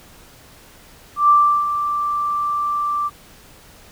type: tone with ADSR envelope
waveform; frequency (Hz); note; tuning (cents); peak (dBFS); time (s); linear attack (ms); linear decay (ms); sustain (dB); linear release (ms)
sine; 1174.7; D6; 0; -8; 1.16-3.1; 130; 360; -10; 33
effects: pink hiss -46 dBFS RMS until 3.91 s